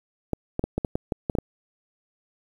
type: clicks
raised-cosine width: 2 ms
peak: -11 dBFS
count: 10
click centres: 0.333 / 0.594 / 0.64 / 0.78 / 0.848 / 0.955 / 1.122 / 1.298 / 1.352 / 1.386 s
effects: 8-bit